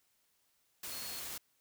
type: tone in noise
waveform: sine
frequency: 4321 Hz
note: C#8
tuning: 45 cents flat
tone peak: -47 dBFS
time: 0.91-1.2 s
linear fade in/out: 5 ms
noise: white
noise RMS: -43 dBFS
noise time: 0.83-1.38 s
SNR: -7 dB
effects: white hiss -75 dBFS RMS until 1.6 s